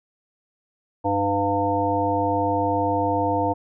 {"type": "harmonic tone with a mistuned harmonic", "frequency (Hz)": 100, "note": "G2", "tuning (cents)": 35, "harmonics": [1, 3, 5, 7, 9], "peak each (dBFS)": [-29, -26, -26, -25, -24], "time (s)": [1.04, 3.54], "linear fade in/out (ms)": 20, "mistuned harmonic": 1, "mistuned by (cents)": -42, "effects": []}